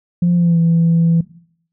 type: tone with pitch glide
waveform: sine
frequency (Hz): 174.7 to 166.62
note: F3 to E3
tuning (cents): +1 to +19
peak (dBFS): -9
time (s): 0.22-1.21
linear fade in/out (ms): 5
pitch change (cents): -82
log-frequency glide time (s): 0.35-0.58
effects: noise-tail reverb RT60 0.6 s tail -18 dB re dry + tanh soft clip ceiling -7 dBFS